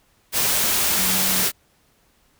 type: tone in noise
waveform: sine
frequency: 187.2 Hz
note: F#3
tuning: 20 cents sharp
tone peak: -29 dBFS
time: 0.95-1.46 s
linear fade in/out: 50 ms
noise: white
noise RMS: -20 dBFS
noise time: 0.32-1.52 s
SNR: -12 dB
effects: pink hiss -61 dBFS RMS until 2.39 s